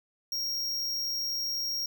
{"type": "tone", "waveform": "square", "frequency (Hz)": 5588, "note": "F8", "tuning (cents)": 0, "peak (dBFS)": -30, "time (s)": [0.32, 1.86], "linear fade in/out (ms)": 2, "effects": ["11-bit"]}